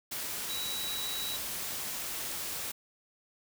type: tone in noise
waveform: sine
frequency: 3900 Hz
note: B7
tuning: 23 cents flat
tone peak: -36 dBFS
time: 0.49-1.37 s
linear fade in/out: 10 ms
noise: white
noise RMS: -37 dBFS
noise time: 0.11-2.72 s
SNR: -2 dB
effects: none